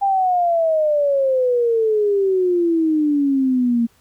sine exponential sweep, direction down, 802 to 229.7 Hz, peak -14 dBFS, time 0.01-3.87 s, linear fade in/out 20 ms, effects pink hiss -57 dBFS RMS until 4 s

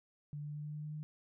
sine tone with pitch steps, 147.1 / 147.95 / 148.81 / 149.67 / 150.54 / 151.41 / 152.29 Hz, D3 / D3 / D3 / D3 / D3 / D#3 / D#3, +3 / +13 / +23 / +33 / +43 / -47 / -37 cents, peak -40 dBFS, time 0.33-1.03 s, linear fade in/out 0 ms, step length 100 ms, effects none

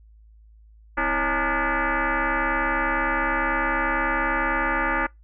sine tone with frequency modulation, 257.5 Hz, C4, 28 cents flat, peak -20 dBFS, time 0.97-5.07 s, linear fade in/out 10 ms, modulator 292 Hz, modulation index 6.1, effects noise-tail reverb RT60 0.2 s tail -26 dB re dry + added 54 Hz sine -48 dBFS peak until 5.23 s

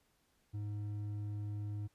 sine tone with hard clipping, 103.83 Hz, G#2, in tune, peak -39 dBFS, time 0.53-1.88 s, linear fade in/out 20 ms, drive 5 dB, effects pink hiss -75 dBFS RMS until 1.94 s + resampled to 32000 Hz

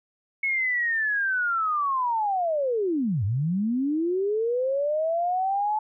sine linear two-way sweep, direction down then up, 2200 to 92.5 to 866 Hz, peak -22 dBFS, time 0.43-5.79 s, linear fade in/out 5 ms, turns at 3.24 s, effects none

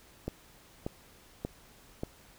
click train, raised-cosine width 2 ms, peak -20 dBFS, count 4, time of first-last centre 0.28-2.034 s, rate 1.71 Hz, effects pink hiss -58 dBFS RMS until 2.38 s

